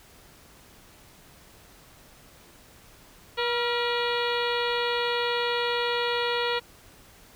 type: harmonic tone with a mistuned harmonic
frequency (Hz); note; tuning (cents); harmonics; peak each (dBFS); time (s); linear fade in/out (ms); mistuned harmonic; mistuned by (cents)
480; B4; -49; 1 / 2 / 3 / 4 / 5 / 6 / 7 / 8 / 9; -28 / -31 / -33 / -34 / -35 / -36 / -36 / -37 / -38; 3.37-6.6; 20; 3; -61
effects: pink hiss -53 dBFS RMS until 7.35 s